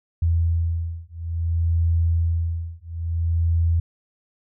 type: beating tone pair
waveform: sine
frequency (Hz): 83.2 / 83.78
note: E2 / E2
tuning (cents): +17 / +29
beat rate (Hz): 0.58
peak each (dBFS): -22 / -22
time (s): 0.22-3.8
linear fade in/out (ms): 5
effects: none